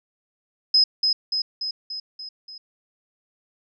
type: tone with echo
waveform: sine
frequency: 5080 Hz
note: D#8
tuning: 35 cents sharp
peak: -13 dBFS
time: 0.74-0.84 s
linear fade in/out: 5 ms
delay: 290 ms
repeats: 6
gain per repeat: -4 dB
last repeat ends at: 2.58 s
effects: none